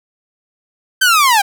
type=linear sweep; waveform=sawtooth; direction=down; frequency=1570 to 768 Hz; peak=-5 dBFS; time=1.01-1.42 s; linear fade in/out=10 ms; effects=none